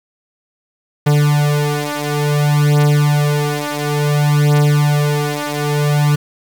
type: beating tone pair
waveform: 45% pulse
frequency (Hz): 146.83 / 147.4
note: D3 / D3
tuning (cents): 0 / +7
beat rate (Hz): 0.57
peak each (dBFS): -15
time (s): 1.06-6.16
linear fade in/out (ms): 10
effects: 7-bit